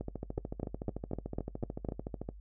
two click trains, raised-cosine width 2 ms, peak -20 / -24 dBFS, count 7 / 32, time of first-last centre 0.38-1.888 / 0.01-2.289 s, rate 3.98 / 13.6 Hz, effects noise-tail reverb RT60 0.1 s tail -19 dB re dry + added 50 Hz sine -47 dBFS peak until 2.4 s

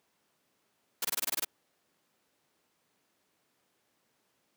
white noise bursts, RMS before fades -31 dBFS, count 9, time 1.02-1.448 s, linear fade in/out 5 ms, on 28 ms, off 22 ms, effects pink hiss -74 dBFS RMS until 4.56 s + high-pass 200 Hz 12 dB/octave

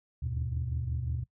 sine tone cluster, 76.3 / 81.9 / 102.1 / 121.7 Hz, D#2 / E2 / G#2 / B2, -33 / -11 / -29 / -25 cents, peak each -33 / -38 / -40 / -33 dBFS, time 0.22-1.24 s, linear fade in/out 10 ms, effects noise-tail reverb RT60 0.1 s tail -20 dB re dry + tanh soft clip ceiling -23 dBFS

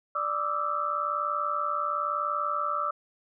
sine tone cluster, 590 / 1166 / 1267 / 1327 Hz, D5 / D6 / D#6 / E6, +8 / -13 / +31 / +11 cents, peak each -36 / -31 / -33 / -30 dBFS, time 0.15-2.91 s, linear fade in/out 5 ms, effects none

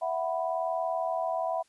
sine chord, E suspended second, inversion none, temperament equal, 659.3 / 740 / 987.8 Hz, E5 / F#5 / B5, 0 / 0 / 0 cents, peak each -30 / -32 / -35 dBFS, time 0.01-1.63 s, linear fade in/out 20 ms, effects white hiss -67 dBFS RMS until 1.68 s + resampled to 24000 Hz

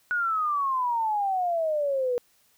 sine exponential sweep, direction down, 1475 to 480 Hz, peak -23 dBFS, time 0.11-2.18 s, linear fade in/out 0 ms, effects white hiss -64 dBFS RMS until 2.57 s

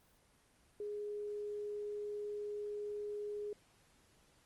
sine tone, 415.3 Hz, G#4, in tune, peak -39 dBFS, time 0.8-3.53 s, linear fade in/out 2 ms, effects pink hiss -69 dBFS RMS until 4.45 s + Opus 24 kbps

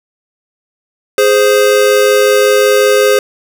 square tone pair together, 415.3 / 520.7 Hz, G#4 / C5, 0 / -8 cents, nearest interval major third, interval 392 cents, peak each -10 dBFS, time 1.18-3.19 s, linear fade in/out 2 ms, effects none

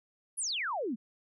sine exponential sweep, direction down, 11175 to 199.7 Hz, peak -31 dBFS, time 0.37-0.96 s, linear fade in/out 20 ms, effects none

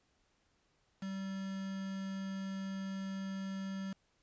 triangle tone with quantisation, 193 Hz, G3, 27 cents flat, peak -36 dBFS, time 1.02-3.93 s, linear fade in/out 5 ms, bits 8, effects pink hiss -75 dBFS RMS until 4.22 s + resampled to 16000 Hz

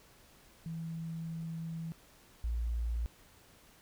sine tone pair in turn, 163.8 / 57.91 Hz, E3 / A#1, -11 / -11 cents, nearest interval octave + tritone, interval 1800 cents, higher first, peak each -37 / -31 dBFS, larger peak second, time 0.66-1.92 / 2.44-3.06 s, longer first, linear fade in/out 0 ms, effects pink hiss -61 dBFS RMS until 3.81 s

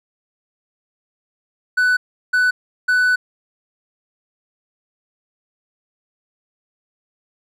triangle tone bursts at uneven times, 1493 Hz, F#6, 15 cents sharp, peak -11 dBFS, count 3, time 1.77-1.97 / 2.33-2.51 / 2.88-3.16 s, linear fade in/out 10 ms, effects none

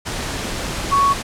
sine tone in noise, 1114 Hz, C#6, 8 cents sharp, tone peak -12 dBFS, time 0.91-1.14 s, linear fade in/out 20 ms, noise pink, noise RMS -25 dBFS, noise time 0.05-1.23 s, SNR +10 dB, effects low-pass 9000 Hz 12 dB/octave

